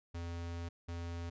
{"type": "tone bursts at uneven times", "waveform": "square", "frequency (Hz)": 85.2, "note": "F2", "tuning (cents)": -42, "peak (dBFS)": -40, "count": 2, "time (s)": [[0.14, 0.69], [0.88, 1.3]], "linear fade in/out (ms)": 10, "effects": ["resampled to 16000 Hz"]}